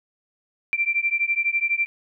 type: beating tone pair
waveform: sine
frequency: 2349 / 2361 Hz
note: D7 / D7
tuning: 0 / +9 cents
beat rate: 12 Hz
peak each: -23 dBFS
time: 0.73-1.86 s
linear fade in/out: 0 ms
effects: none